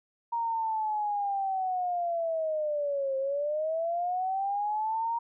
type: linear two-way sweep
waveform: sine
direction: down then up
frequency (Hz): 939 to 531 to 939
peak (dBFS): -27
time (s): 0.32-5.19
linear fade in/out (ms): 10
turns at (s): 3.17
effects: none